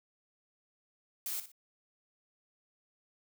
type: noise with echo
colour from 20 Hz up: blue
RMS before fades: -37 dBFS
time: 1.26-1.4 s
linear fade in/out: 2 ms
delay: 59 ms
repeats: 2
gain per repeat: -11 dB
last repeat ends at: 1.518 s
effects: none